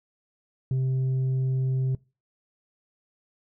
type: tone with tanh clipping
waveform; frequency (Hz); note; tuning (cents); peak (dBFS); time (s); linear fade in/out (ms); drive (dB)
sine; 130.81; C3; 0; -23; 0.71-1.95; 2; 3
effects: noise-tail reverb RT60 0.3 s tail -23 dB re dry